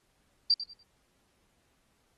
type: tone with echo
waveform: sine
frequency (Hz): 4699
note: D8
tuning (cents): 0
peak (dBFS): -21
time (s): 0.5-0.54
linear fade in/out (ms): 2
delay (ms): 97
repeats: 3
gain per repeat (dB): -12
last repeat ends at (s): 0.831
effects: pink hiss -72 dBFS RMS until 2.17 s + AAC 32 kbps